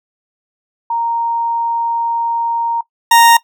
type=tone pair in turn; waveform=sine / 40% pulse; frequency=930 / 930 Hz; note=A#5 / A#5; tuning=-4 / -4 cents; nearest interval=unison; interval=0 cents; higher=neither; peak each=-14 / -4 dBFS; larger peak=second; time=0.9-2.81 / 3.11-3.37 s; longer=first; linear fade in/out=5 ms; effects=noise-tail reverb RT60 0.1 s tail -19 dB re dry